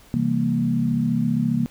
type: chord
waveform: sine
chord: C dominant seventh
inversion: none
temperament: equal with one note detuned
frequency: 130.81 / 164.81 / 198.28 / 233.1 Hz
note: C3 / E3 / G3 / Bb3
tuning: 0 / 0 / +20 / 0 cents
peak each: -26 / -25 / -27 / -21 dBFS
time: 0.14-1.66 s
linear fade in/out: 0 ms
effects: pink hiss -51 dBFS RMS until 1.7 s